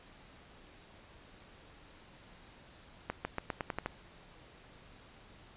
accelerating click train, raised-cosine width 0.5 ms, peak -19 dBFS, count 8, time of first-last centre 3.1-3.86 s, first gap 150 ms, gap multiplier 0.89, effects pink hiss -57 dBFS RMS until 5.56 s + resampled to 8000 Hz

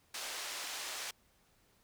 white band-pass noise, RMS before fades -42 dBFS, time 0.14-1.11 s, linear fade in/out 5 ms, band 510 to 6600 Hz, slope 12 dB/octave, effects pink hiss -70 dBFS RMS until 1.83 s

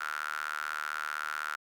sawtooth tone with high-pass filter, 75.8 Hz, D#2, 45 cents flat, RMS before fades -36 dBFS, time 0-1.56 s, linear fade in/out 10 ms, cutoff 1400 Hz, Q 8.9, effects none

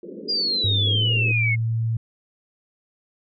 white band-pass noise, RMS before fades -36 dBFS, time 0.03-1.32 s, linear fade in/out 2 ms, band 170 to 520 Hz, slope 96 dB/octave
sine exponential sweep, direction down, 4912 to 2147 Hz, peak -20 dBFS, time 0.28-1.56 s, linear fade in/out 20 ms
sine tone with pitch glide, 100.6 to 113.57 Hz, G2 to A#2, +45 to -45 cents, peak -20 dBFS, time 0.64-1.97 s, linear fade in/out 5 ms, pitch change +210 cents, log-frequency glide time 0.86-1.08 s
effects none

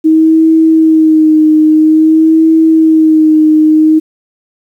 sine tone with vibrato, 315.5 Hz, D#4, 24 cents sharp, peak -3 dBFS, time 0.04-4 s, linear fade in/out 20 ms, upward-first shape sine, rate 0.5 Hz, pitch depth 33 cents each way, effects 7-bit

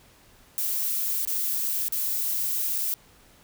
violet noise with dropouts, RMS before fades -27 dBFS, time 0.58-2.94 s, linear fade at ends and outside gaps 0 ms, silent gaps 1.251-1.274 / 1.883-1.923 / 2.779-2.783 s, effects pink hiss -56 dBFS RMS until 3.43 s

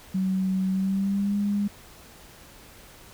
sine tone with pitch glide, 188.8 to 203.5 Hz, F#3 to G#3, +35 to -35 cents, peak -22 dBFS, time 0.14-1.68 s, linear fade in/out 10 ms, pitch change +130 cents, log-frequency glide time 0.7-1.37 s, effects pink hiss -49 dBFS RMS until 3.13 s

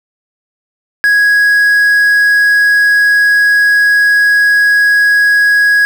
triangle tone with quantisation, 1661.2 Hz, G#6, in tune, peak -4 dBFS, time 1.04-5.85 s, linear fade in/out 0 ms, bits 5, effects none

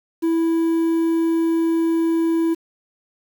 triangle tone with quantisation, 329.8 Hz, E4, 1 cent sharp, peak -14 dBFS, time 0.22-2.55 s, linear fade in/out 20 ms, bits 7, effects none

